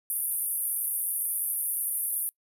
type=band-pass noise; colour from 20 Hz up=pink; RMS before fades=-30 dBFS; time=0.1-2.29 s; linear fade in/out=0 ms; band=9500 to 14000 Hz; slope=96 dB/octave; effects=noise-tail reverb RT60 0.1 s tail -25 dB re dry